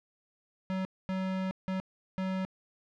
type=tone bursts at uneven times; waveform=square; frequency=188.4 Hz; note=F#3; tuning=32 cents sharp; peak=-31 dBFS; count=4; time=0.7-0.85 / 1.09-1.51 / 1.68-1.8 / 2.18-2.45 s; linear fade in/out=0 ms; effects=low-pass 3000 Hz 12 dB/octave